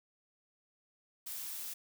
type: noise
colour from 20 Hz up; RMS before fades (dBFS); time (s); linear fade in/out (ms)
blue; -42; 1.26-1.74; 10
effects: none